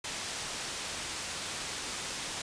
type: low-pass noise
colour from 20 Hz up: white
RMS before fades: -38 dBFS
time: 0.04-2.42 s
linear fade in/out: 5 ms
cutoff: 7200 Hz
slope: 12 dB/octave
effects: resampled to 22050 Hz